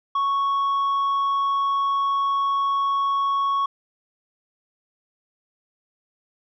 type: tone with tanh clipping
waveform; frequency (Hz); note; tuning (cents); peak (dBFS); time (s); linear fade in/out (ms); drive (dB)
sine; 1108.7; C#6; 0; -20; 0.15-3.66; 5; 3
effects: none